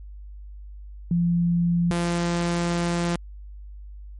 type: tone pair in turn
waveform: sine / sawtooth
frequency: 172.2 / 172.2 Hz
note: F3 / F3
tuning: -24 / -24 cents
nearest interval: unison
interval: 0 cents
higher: neither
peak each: -18 dBFS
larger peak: neither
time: 1.11-1.91 / 1.91-3.16 s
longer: second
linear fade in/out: 2 ms
effects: added 50 Hz sine -37 dBFS peak until 4.19 s + MP3 48 kbps